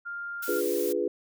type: tone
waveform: sine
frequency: 1400 Hz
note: F6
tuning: 4 cents sharp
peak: -33 dBFS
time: 0.05-0.61 s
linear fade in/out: 20 ms
type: noise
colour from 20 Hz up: blue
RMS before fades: -37 dBFS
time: 0.42-0.93 s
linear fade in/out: 10 ms
type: chord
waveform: sine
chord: D diminished seventh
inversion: none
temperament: equal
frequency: 293.7 / 349.2 / 415.3 / 493.9 Hz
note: D4 / F4 / Ab4 / Cb5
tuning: 0 / 0 / 0 / 0 cents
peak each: -35 / -30 / -29 / -30 dBFS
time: 0.48-1.08 s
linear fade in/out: 5 ms
effects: none